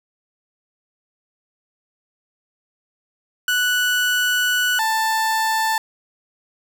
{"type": "tone pair in turn", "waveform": "30% pulse", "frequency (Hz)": [1480, 885.3], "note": ["F#6", "A5"], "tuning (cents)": [0, 10], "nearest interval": "major sixth", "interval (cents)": 890, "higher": "first", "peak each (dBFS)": [-14, -15], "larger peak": "first", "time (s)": [[3.48, 4.79], [4.79, 5.78]], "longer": "first", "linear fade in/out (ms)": 2, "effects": []}